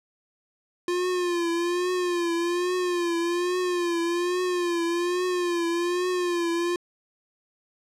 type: tone with vibrato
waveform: square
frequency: 350.7 Hz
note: F4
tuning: 7 cents sharp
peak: -24 dBFS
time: 0.88-6.76 s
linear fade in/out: 2 ms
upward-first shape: triangle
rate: 1.2 Hz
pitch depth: 76 cents each way
effects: low-pass 9000 Hz 12 dB/octave